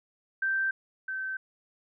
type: tone pair in turn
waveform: sine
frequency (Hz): 1564 / 1543.4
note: G6 / G6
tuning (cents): -4 / -27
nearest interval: unison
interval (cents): 23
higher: first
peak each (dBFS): -25 / -31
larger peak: first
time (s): 0.42-0.71 / 1.08-1.37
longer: neither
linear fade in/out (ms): 5
effects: none